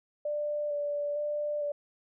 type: tone with vibrato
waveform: sine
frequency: 587 Hz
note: D5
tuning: 1 cent flat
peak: -29 dBFS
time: 0.25-1.72 s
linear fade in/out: 5 ms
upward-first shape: square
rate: 1.1 Hz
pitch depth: 15 cents each way
effects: none